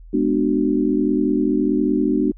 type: chord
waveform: sine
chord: G# half-diminished seventh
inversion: none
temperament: just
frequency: 207.7 / 249.2 / 299 / 373.8 Hz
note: G#3 / B3 / D4 / F#4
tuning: 0 / +16 / +31 / +18 cents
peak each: -23 / -21 / -19 / -23 dBFS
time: 0.13-2.32 s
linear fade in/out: 10 ms
effects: added 41 Hz sine -38 dBFS peak until 2.37 s